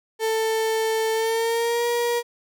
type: tone with pitch glide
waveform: 35% pulse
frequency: 443.7 to 475.5 Hz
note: A4 to A#4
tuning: +14 to +34 cents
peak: -19 dBFS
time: 0.19-2.23 s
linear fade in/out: 50 ms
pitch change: +120 cents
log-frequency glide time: 1.13-1.86 s
effects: none